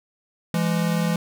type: tone pair together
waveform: square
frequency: 168.6 / 207.8 Hz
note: E3 / G#3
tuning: +39 / +1 cents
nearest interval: major third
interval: 362 cents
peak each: -22 / -26 dBFS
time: 0.54-1.16 s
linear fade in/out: 2 ms
effects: none